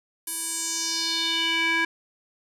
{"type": "tone with band-pass filter sweep", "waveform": "square", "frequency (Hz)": 329.6, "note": "E4", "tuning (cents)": 0, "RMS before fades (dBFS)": -26, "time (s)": [0.27, 1.85], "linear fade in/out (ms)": 5, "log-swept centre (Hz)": [11000, 1900], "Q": 3.1, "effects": []}